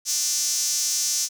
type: tone with high-pass filter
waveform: sawtooth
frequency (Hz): 297.1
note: D4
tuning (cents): +20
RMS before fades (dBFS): -24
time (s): 0.05-1.29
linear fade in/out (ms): 50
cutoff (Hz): 6000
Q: 4.1
effects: none